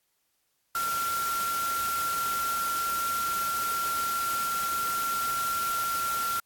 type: tone in noise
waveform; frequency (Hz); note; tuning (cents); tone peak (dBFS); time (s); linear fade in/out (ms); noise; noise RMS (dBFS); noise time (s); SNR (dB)
sine; 1370; F6; -34; -27; 0.75-6.4; 2; white; -35; 0.75-6.4; +5
effects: white hiss -74 dBFS RMS until 6.45 s + AAC 64 kbps